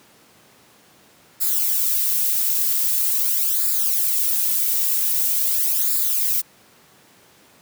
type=noise with flanger; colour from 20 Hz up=violet; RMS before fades=-20 dBFS; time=1.4-6.42 s; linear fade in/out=20 ms; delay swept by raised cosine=0.33 to 2.93 ms; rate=0.44 Hz; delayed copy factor=-0.65; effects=pink hiss -52 dBFS RMS until 7.61 s + high-pass 150 Hz 12 dB/octave